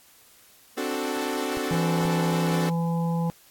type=chord; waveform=sawtooth; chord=D dominant seventh; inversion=third; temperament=equal; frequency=261.6 / 293.7 / 370 / 440 Hz; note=C4 / D4 / F#4 / A4; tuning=0 / 0 / 0 / 0 cents; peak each=-28 dBFS; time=0.77-2.7 s; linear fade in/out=10 ms
type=clicks; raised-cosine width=5 ms; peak=-26 dBFS; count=3; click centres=1.572 / 1.738 / 2.053 s
type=harmonic tone; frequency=167.7 Hz; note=E3; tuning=30 cents sharp; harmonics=1 / 3 / 5 / 6; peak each=-23 / -34 / -34 / -40 dBFS; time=1.71-3.3 s; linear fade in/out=0 ms
effects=white hiss -55 dBFS RMS until 3.5 s + AAC 64 kbps